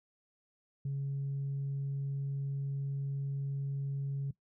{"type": "tone", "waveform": "sine", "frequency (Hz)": 138.59, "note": "C#3", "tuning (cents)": 0, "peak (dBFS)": -31, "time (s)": [0.85, 4.31], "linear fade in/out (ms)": 5, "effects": ["noise-tail reverb RT60 0.1 s tail -19 dB re dry", "tanh soft clip ceiling -30 dBFS"]}